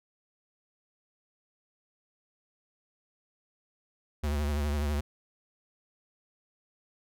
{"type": "tone with vibrato", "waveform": "square", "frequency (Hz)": 73.42, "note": "D2", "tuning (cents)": 0, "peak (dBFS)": -28, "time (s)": [4.23, 5.01], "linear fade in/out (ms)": 10, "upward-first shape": "triangle", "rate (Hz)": 12, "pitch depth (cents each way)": 70, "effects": []}